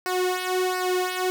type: tone with flanger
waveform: sawtooth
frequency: 367 Hz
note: F#4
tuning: 14 cents flat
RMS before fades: -25 dBFS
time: 0.06-1.3 s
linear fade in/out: 0 ms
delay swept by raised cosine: 0.29 to 2.59 ms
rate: 1.4 Hz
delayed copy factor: -0.8
effects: none